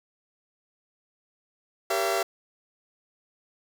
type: chord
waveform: sawtooth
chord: G diminished seventh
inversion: none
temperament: just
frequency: 392 / 470.4 / 564.5 / 677.4 Hz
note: G4 / Bb4 / Db5 / Fb5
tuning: 0 / +16 / +31 / +47 cents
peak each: -25 / -29 / -29 / -23 dBFS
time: 1.9-2.23 s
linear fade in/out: 5 ms
effects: none